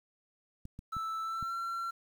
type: clicks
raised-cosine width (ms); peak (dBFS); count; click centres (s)
5; -31; 4; 0.654 / 0.791 / 0.967 / 1.427
type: tone with pitch glide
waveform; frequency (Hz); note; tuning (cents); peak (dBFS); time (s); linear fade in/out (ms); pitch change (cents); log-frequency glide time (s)
triangle; 1318.5 to 1360.3; E6 to F6; 0 to -46; -32; 0.92-1.91; 10; +54; 1.22-1.55
effects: 10-bit